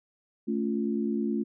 sine chord, A augmented, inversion none, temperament equal with one note detuned, 220 / 279.4 / 349.2 Hz, A3 / C#4 / E#4, 0 / +14 / 0 cents, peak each -28 / -32 / -32 dBFS, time 0.47-1.44 s, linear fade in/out 20 ms, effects none

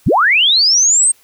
sine linear sweep, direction up, 46.87 to 8600 Hz, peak -8 dBFS, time 0.06-1.12 s, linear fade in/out 10 ms, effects white hiss -51 dBFS RMS until 1.23 s

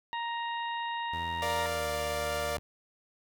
harmonic tone, 935 Hz, A#5, 5 cents sharp, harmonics 1 / 2 / 3 / 4, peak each -33 / -39 / -43 / -45 dBFS, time 0.13-1.66 s, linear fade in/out 0 ms
sawtooth tone with pitch glide, 84 to 75.71 Hz, E2 to D#2, +33 to -47 cents, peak -36 dBFS, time 1.13-2.59 s, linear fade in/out 0 ms, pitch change -180 cents, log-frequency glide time 1.71-1.88 s
sawtooth chord, Bb major, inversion none, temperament equal, 466.2 / 587.3 / 698.5 Hz, Bb4 / D5 / F5, 0 / 0 / 0 cents, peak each -34 / -29 / -33 dBFS, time 1.42-2.57 s, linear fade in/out 2 ms
effects none

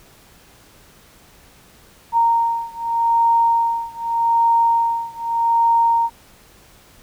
sine beating tone pair, 926 / 926.83 Hz, A#5 / A#5, -12 / -10 cents, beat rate 0.83 Hz, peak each -17 / -18 dBFS, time 2.12-6.1 s, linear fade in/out 50 ms, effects pink hiss -49 dBFS RMS until 7.02 s

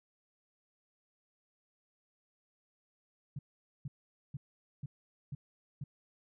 sine tone bursts, 139.9 Hz, C#3, 16 cents sharp, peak -37 dBFS, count 6, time 3.36-5.84 s, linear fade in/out 5 ms, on 30 ms, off 460 ms, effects none

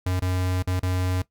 square tone with dropouts, 91.7 Hz, F#2, 15 cents flat, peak -23 dBFS, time 0.06-1.22 s, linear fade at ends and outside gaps 5 ms, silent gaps 0.197-0.22 / 0.625-0.672 / 0.796-0.829 s, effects noise-tail reverb RT60 0.1 s tail -17 dB re dry

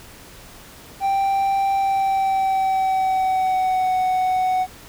triangle tone with pitch glide, 784 to 743 Hz, G5 to F#5, 0 to +7 cents, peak -15 dBFS, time 1-4.67 s, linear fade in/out 50 ms, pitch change -93 cents, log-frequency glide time 1.74-3.94 s, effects pink hiss -43 dBFS RMS until 4.88 s

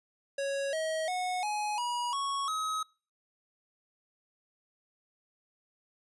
square tone with pitch steps, 554 / 636.4 / 731 / 839.7 / 964.6 / 1108 / 1272.8 Hz, C#5 / D#5 / F#5 / G#5 / B5 / C#6 / D#6, -1 / +39 / -21 / +19 / -41 / -1 / +39 cents, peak -31 dBFS, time 0.38-2.83 s, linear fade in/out 5 ms, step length 350 ms, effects noise-tail reverb RT60 0.4 s tail -26 dB re dry + resampled to 24000 Hz

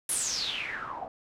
white noise with low-pass filter sweep, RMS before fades -33 dBFS, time 0.09-1.08 s, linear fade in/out 2 ms, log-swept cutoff 11000 to 670 Hz, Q 8.4, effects none

